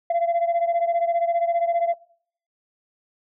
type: beating tone pair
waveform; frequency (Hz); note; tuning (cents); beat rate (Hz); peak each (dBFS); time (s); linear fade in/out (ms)
sine; 679 / 694; F5 / F5; -49 / -11; 15; -19 / -22; 0.1-1.94; 5
effects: noise-tail reverb RT60 0.6 s tail -22 dB re dry + tanh soft clip ceiling -16 dBFS